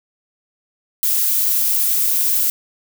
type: noise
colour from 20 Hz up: violet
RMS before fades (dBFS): -17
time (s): 1.03-2.5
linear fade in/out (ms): 0
effects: none